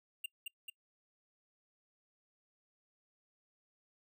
square tone with echo, 2794 Hz, F7, in tune, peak -37 dBFS, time 0.24-0.26 s, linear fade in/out 5 ms, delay 220 ms, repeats 2, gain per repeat -3 dB, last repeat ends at 0.7 s, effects noise-tail reverb RT60 0.1 s tail -26 dB re dry

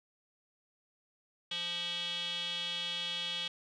square tone with band-pass filter, 174 Hz, F3, 6 cents flat, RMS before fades -37 dBFS, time 1.51-3.48 s, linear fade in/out 5 ms, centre 3300 Hz, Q 7.3, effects resampled to 24000 Hz

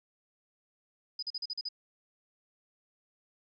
sine tone bursts, 4978 Hz, D#8, in tune, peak -33 dBFS, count 7, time 1.19-1.688 s, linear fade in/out 5 ms, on 36 ms, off 41 ms, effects none

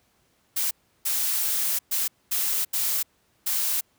blue noise bursts at uneven times, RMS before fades -25 dBFS, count 6, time 0.56-0.71 / 1.05-1.79 / 1.91-2.08 / 2.31-2.65 / 2.73-3.03 / 3.46-3.81 s, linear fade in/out 10 ms, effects pink hiss -66 dBFS RMS until 3.98 s + high-pass 60 Hz 12 dB/octave

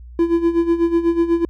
triangle tone with tremolo, 337.3 Hz, E4, 40 cents sharp, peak -9 dBFS, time 0.19-1.45 s, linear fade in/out 2 ms, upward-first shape sine, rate 8.1 Hz, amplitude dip 75%, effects added 60 Hz sine -35 dBFS peak until 1.49 s

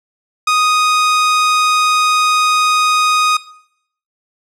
sawtooth tone, 1244.5 Hz, D#6, in tune, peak -7 dBFS, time 0.47-3.37 s, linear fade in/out 5 ms, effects noise-tail reverb RT60 0.7 s tail -18 dB re dry + low-pass 8000 Hz 12 dB/octave

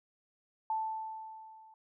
sine tone with level ramp, 880 Hz, A5, in tune, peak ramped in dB -29 to -55 dBFS, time 0.7-1.74 s, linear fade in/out 2 ms, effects none

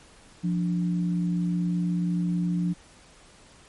sine tone pair together, 174.86 / 293.7 Hz, F3 / D4, +2 / 0 cents, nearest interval major sixth, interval 898 cents, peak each -23 / -33 dBFS, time 0.43-2.74 s, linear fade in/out 20 ms, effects pink hiss -53 dBFS RMS until 3.68 s + MP3 48 kbps

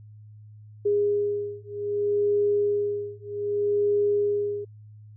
sine beating tone pair, 410 / 410.64 Hz, G#4 / G#4, -22 / -20 cents, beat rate 0.64 Hz, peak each -25 dBFS, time 0.85-4.65 s, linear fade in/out 10 ms, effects added 106 Hz sine -44 dBFS peak until 5.16 s

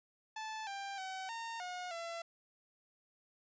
sawtooth tone with pitch steps, 873 / 792 / 758 / 917 / 722 / 674 Hz, A5 / G5 / F#5 / A#5 / F#5 / E5, -14 / +18 / +42 / -29 / -43 / +38 cents, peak -37 dBFS, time 0.36-2.22 s, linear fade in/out 5 ms, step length 310 ms, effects resampled to 16000 Hz

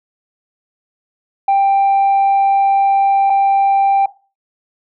sine tone pair in turn, 788 / 788 Hz, G5 / G5, +9 / +9 cents, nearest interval unison, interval 0 cents, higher neither, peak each -7 dBFS, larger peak neither, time 1.48-3.3 / 3.3-4.06 s, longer first, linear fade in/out 5 ms, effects noise-tail reverb RT60 0.3 s tail -17 dB re dry + tanh soft clip ceiling -8 dBFS

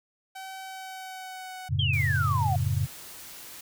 sawtooth tone with pitch glide, 764 to 744.4 Hz, G5 to F#5, -45 to +10 cents, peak -34 dBFS, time 0.35-1.69 s, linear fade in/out 10 ms, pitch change -45 cents, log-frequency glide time 0.62-1.57 s
sine chord, F# minor, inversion none, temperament equal with one note detuned, 90.65 / 110 / 138.59 Hz, F#2 / A2 / C#3, -35 / 0 / 0 cents, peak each -28 dBFS, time 1.69-2.87 s, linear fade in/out 20 ms
sine exponential sweep, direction down, 3300 to 698.5 Hz, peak -26 dBFS, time 1.79-2.56 s, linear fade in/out 5 ms
white noise, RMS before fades -44 dBFS, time 1.93-3.61 s, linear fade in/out 5 ms
effects none

